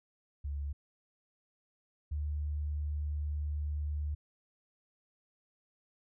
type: tone pair in turn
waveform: sine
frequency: 71.4 / 74.24 Hz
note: D2 / D2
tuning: -48 / +19 cents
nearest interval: minor second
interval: 67 cents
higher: second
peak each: -34 / -32 dBFS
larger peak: second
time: 0.44-0.73 / 2.11-4.15 s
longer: second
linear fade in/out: 10 ms
effects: none